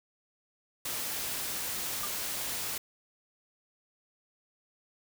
white noise, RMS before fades -35 dBFS, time 0.85-2.78 s, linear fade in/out 5 ms
sine tone with exponential decay, 1197 Hz, D6, 33 cents sharp, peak -33 dBFS, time 2.03-2.12 s, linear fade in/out 5 ms, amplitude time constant 19 ms
effects none

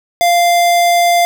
square tone, 695 Hz, F5, 9 cents flat, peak -9 dBFS, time 0.21-1.25 s, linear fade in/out 0 ms, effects none

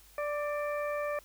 harmonic tone with a mistuned harmonic, 587.3 Hz, D5, in tune, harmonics 1 / 2 / 3 / 4, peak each -32 / -38 / -42 / -44 dBFS, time 0.18-1.19 s, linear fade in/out 2 ms, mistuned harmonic 3, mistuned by +22 cents, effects added 50 Hz sine -60 dBFS peak until 1.24 s + white hiss -59 dBFS RMS until 1.24 s

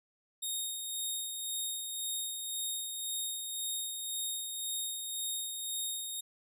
10% pulse tone with tremolo, 3715 Hz, A#7, 7 cents flat, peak -25 dBFS, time 0.42-6.21 s, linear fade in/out 10 ms, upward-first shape sine, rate 1.9 Hz, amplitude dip 40%, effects resampled to 32000 Hz

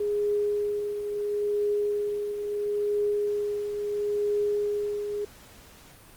sine tone with tremolo, 413.3 Hz, G#4, 8 cents flat, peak -22 dBFS, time 0-5.25 s, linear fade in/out 5 ms, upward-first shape triangle, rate 0.74 Hz, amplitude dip 55%, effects pink hiss -51 dBFS RMS until 6.16 s + Opus 32 kbps

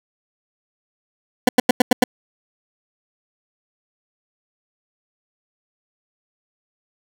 20% pulse tone bursts, 249.7 Hz, B3, 19 cents sharp, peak -4 dBFS, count 6, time 1.47-2.04 s, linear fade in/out 5 ms, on 20 ms, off 90 ms, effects none

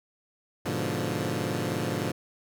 15% pulse chord, G# diminished seventh, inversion none, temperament equal, 103.83 / 123.47 / 146.83 / 174.61 Hz, G#2 / B2 / D3 / F3, 0 / 0 / 0 / 0 cents, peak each -27 dBFS, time 0.65-2.12 s, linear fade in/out 10 ms, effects none

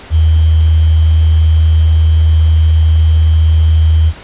sine tone with sample-and-hold, 79.5 Hz, D#2, 38 cents sharp, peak -5 dBFS, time 0.1-4.13 s, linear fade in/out 50 ms, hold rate 3150 Hz, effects pink hiss -33 dBFS RMS until 4.23 s + resampled to 8000 Hz

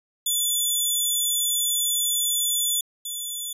10% pulse tone pair in turn, 3473 / 3473 Hz, A7 / A7, -23 / -23 cents, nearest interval unison, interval 0 cents, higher neither, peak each -13 / -21 dBFS, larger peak first, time 0.26-2.81 / 3.05-3.53 s, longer first, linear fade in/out 5 ms, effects resampled to 32000 Hz

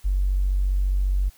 triangle tone with tanh clipping, 47.35 Hz, F#1, 41 cents sharp, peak -18 dBFS, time 0.04-1.3 s, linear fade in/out 20 ms, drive 2 dB, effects white hiss -55 dBFS RMS until 1.37 s

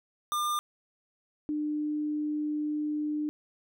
square / sine tone pair in turn, 1201 / 300.2 Hz, D6 / D4, +38 / +38 cents, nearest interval 2 octaves, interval 2400 cents, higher first, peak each -28 dBFS, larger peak neither, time 0.32-0.59 / 1.49-3.29 s, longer second, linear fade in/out 0 ms, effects none

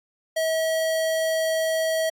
square tone, 643 Hz, E5, 43 cents flat, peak -22 dBFS, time 0.36-2.1 s, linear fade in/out 10 ms, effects AAC 64 kbps

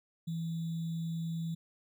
sine tone with sample-and-hold, 164.81 Hz, E3, in tune, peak -33 dBFS, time 0.27-1.55 s, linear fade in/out 10 ms, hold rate 3675 Hz, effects none

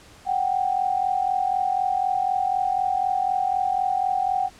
sine tone pair together, 740 / 784 Hz, F#5 / G5, 0 / 0 cents, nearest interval minor second, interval 100 cents, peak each -23 dBFS, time 0.25-4.5 s, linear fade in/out 50 ms, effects pink hiss -49 dBFS RMS until 4.59 s + low-pass 9000 Hz 12 dB/octave

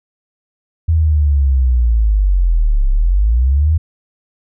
sine linear two-way sweep, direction down then up, 82.41 to 32.7 to 82.41 Hz, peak -9 dBFS, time 0.88-3.78 s, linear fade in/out 10 ms, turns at 2.89 s, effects none

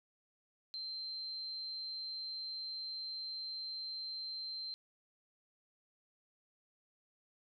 sine tone, 4125 Hz, C8, 25 cents flat, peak -40 dBFS, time 0.74-4.74 s, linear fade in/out 0 ms, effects none

